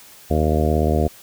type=harmonic tone; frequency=77.1 Hz; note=D#2; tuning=15 cents flat; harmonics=1 / 2 / 3 / 4 / 5 / 6 / 7 / 8 / 9; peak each=-19 / -24 / -24 / -27 / -25 / -26 / -28 / -28 / -26 dBFS; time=0.3-1.08 s; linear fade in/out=10 ms; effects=white hiss -45 dBFS RMS until 1.22 s